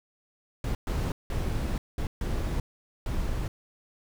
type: noise bursts at uneven times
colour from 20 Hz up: brown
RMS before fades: -29 dBFS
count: 6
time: 0.64-0.75 / 0.87-1.12 / 1.3-1.78 / 1.98-2.07 / 2.21-2.6 / 3.06-3.48 s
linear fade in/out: 2 ms
effects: none